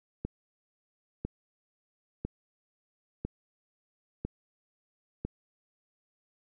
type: click train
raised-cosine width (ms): 3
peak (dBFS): -20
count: 6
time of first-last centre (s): 0.25-5.25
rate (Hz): 1
effects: none